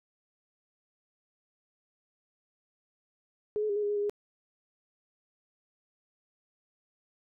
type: tone with pitch steps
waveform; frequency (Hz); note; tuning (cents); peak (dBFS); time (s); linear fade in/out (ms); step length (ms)
sine; 421.1 / 427.5 / 404.7 / 419 / 410.1 / 414.8 / 408.7 / 412.8; G#4 / A4 / G#4 / G#4 / G#4 / G#4 / G#4 / G#4; +24 / -50 / -45 / +15 / -22 / -2 / -28 / -10; -27; 3.56-4.096; 0; 67
effects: none